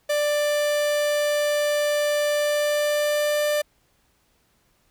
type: tone with pitch glide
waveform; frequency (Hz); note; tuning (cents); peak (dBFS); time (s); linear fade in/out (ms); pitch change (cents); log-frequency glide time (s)
45% pulse; 590 to 593.8; D5 to D5; +8 to +19; -20; 0.09-3.62; 10; +11; 2.32-3.47
effects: pink hiss -65 dBFS RMS until 4.9 s